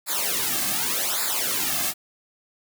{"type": "noise with flanger", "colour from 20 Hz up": "white", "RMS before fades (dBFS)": -25, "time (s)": [0.06, 1.94], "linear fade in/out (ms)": 50, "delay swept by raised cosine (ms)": [0.33, 2.13], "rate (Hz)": 0.86, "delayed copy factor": -0.9, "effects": []}